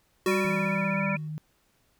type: tone with exponential decay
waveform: square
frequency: 370 Hz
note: F#4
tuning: in tune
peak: -23 dBFS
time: 0.26-1.28 s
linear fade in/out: 2 ms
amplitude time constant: 220 ms
type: harmonic tone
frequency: 195.8 Hz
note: G3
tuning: 2 cents flat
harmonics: 1 / 3 / 5 / 7 / 9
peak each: -28 / -33 / -35 / -36 / -38 dBFS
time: 0.26-1.17 s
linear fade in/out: 20 ms
type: tone with vibrato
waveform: sine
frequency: 2349 Hz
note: D7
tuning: in tune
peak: -31 dBFS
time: 0.28-1.17 s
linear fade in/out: 2 ms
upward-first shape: sine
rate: 16 Hz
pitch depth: 83 cents each way
type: tone with pitch glide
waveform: sine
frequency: 164.81 to 153.77 Hz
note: E3 to D#3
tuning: 0 to -20 cents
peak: -32 dBFS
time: 0.45-1.38 s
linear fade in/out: 0 ms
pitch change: -120 cents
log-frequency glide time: 0.89-1.05 s
effects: pink hiss -68 dBFS RMS until 1.99 s